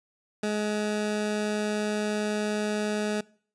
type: tone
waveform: 20% pulse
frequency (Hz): 210.7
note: G#3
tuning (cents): +25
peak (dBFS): -21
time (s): 0.43-3.21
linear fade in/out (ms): 5
effects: noise-tail reverb RT60 0.5 s tail -23 dB re dry + resampled to 22050 Hz